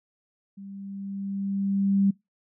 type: tone with level ramp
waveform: sine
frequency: 197.1 Hz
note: G3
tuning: 10 cents sharp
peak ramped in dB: -39 to -17 dBFS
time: 0.57-2.11 s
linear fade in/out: 10 ms
effects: noise-tail reverb RT60 0.2 s tail -24 dB re dry